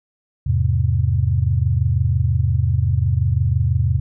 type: chord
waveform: sine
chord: E augmented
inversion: none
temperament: just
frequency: 82.41 / 103.01 / 128.76 Hz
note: E2 / G#2 / B#2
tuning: 0 / -14 / -27 cents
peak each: -19 dBFS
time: 0.46-4 s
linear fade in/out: 10 ms
effects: none